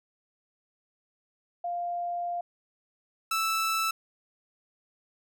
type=tone pair in turn; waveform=sine / sawtooth; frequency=698.5 / 1318.6 Hz; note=F5 / E6; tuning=0 / 0 cents; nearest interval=major seventh; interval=1100 cents; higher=second; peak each=-29 / -22 dBFS; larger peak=second; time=1.64-2.41 / 3.31-3.91 s; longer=first; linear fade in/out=5 ms; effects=none